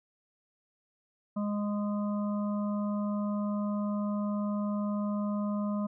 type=harmonic tone; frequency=206.3 Hz; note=G#3; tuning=11 cents flat; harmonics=1 / 3 / 5 / 6; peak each=-29 / -39 / -43 / -45 dBFS; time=1.36-5.87 s; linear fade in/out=10 ms; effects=none